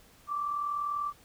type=tone pair together; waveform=sine; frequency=1130.9 / 1171 Hz; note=C#6 / D6; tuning=+34 / -5 cents; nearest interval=minor second; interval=61 cents; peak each=-39 / -30 dBFS; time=0.27-1.13 s; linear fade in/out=50 ms; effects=pink hiss -59 dBFS RMS until 1.24 s